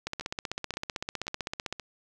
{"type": "two click trains", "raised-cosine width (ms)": 0.2, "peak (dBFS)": [-21, -15], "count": [4, 27], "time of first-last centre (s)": [[0.21, 1.797], [0.07, 1.726]], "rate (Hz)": [1.89, 15.7], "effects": []}